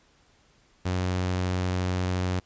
sawtooth tone, 91.4 Hz, F#2, 21 cents flat, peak -21 dBFS, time 0.85-2.4 s, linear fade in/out 10 ms, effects pink hiss -62 dBFS RMS until 2.45 s + resampled to 16000 Hz

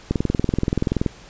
click train, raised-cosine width 3 ms, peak -6 dBFS, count 21, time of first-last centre 0.11-1.062 s, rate 21 Hz, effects pink hiss -45 dBFS RMS until 1.29 s + resampled to 16000 Hz

